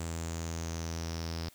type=tone with low-pass filter sweep; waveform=sawtooth; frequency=82.6 Hz; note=E2; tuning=4 cents sharp; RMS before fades=-37 dBFS; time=0-1.49 s; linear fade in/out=5 ms; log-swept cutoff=7700 to 5100 Hz; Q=7.3; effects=white hiss -60 dBFS RMS until 1.54 s